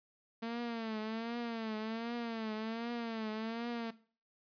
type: tone with vibrato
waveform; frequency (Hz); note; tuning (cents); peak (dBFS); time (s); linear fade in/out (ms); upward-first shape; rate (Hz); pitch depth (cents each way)
sawtooth; 226.6; A#3; -49; -33; 0.42-3.91; 10; triangle; 1.3; 100
effects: noise-tail reverb RT60 0.4 s tail -17 dB re dry + resampled to 11025 Hz